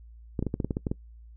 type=clicks; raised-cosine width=3 ms; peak=-15 dBFS; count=10; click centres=0.392 / 0.426 / 0.467 / 0.541 / 0.602 / 0.646 / 0.708 / 0.769 / 0.868 / 0.915 s; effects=noise-tail reverb RT60 0.1 s tail -22 dB re dry + added 57 Hz sine -46 dBFS peak until 1.36 s